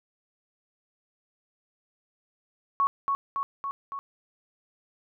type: tone with echo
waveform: sine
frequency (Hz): 1108.7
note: C#6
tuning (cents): 0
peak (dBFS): -20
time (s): 2.8-2.87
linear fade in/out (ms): 0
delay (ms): 280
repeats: 4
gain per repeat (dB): -3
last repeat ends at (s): 3.99
effects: none